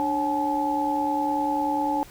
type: tone cluster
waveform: sine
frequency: 295.1 / 548 / 788 / 858 Hz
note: D4 / C#5 / G5 / A5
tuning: +8 / -20 / +9 / -44 cents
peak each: -27 / -33 / -33 / -24 dBFS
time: 0-2.03 s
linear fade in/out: 0 ms
effects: pink hiss -48 dBFS RMS until 2.1 s